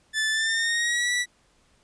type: tone with pitch glide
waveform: sawtooth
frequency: 1751 to 1954.1 Hz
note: A6 to B6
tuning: -9 to -19 cents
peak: -19 dBFS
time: 0.13-1.26 s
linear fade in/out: 50 ms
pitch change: +190 cents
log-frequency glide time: 0.31-1.11 s
effects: pink hiss -63 dBFS RMS until 1.83 s + resampled to 22050 Hz